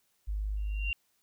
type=tone; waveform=sine; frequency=51.4 Hz; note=G#1; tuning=17 cents flat; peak=-30 dBFS; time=0.27-0.92 s; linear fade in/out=20 ms
type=tone with exponential growth; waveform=sine; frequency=2769 Hz; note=F7; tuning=15 cents flat; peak=-28 dBFS; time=0.57-0.93 s; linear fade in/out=1 ms; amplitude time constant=77 ms
effects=white hiss -73 dBFS RMS until 1.22 s